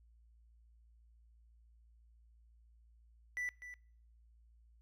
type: tone with echo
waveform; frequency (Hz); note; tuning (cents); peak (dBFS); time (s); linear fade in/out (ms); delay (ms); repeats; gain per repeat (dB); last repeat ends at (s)
triangle; 1975.5; B6; 0; -35; 3.37-3.49; 0; 250; 1; -11; 3.74
effects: noise-tail reverb RT60 0.6 s tail -24 dB re dry + added 57 Hz sine -62 dBFS peak until 4.81 s